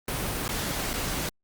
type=noise with dropouts; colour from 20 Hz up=pink; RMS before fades=-30 dBFS; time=0.08-1.29 s; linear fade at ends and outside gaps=2 ms; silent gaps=0.48-0.49 / 0.932-0.938 s; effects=Opus 32 kbps